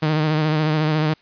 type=tone with vibrato; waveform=sawtooth; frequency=154.5 Hz; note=D#3; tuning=12 cents flat; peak=-13 dBFS; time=0.02-1.14 s; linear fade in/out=10 ms; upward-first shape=sine; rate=14 Hz; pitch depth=40 cents each way; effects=white hiss -55 dBFS RMS until 1.21 s + resampled to 11025 Hz